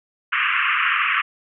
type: band-pass noise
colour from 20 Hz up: pink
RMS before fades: -20 dBFS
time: 0.32-1.22 s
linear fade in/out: 10 ms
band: 1100 to 2900 Hz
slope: 96 dB/octave
effects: none